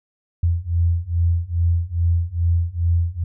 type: beating tone pair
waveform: sine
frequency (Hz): 84 / 86.4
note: E2 / F2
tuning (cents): +33 / -18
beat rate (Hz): 2.4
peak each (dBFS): -20 / -19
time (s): 0.43-3.24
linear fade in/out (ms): 5
effects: none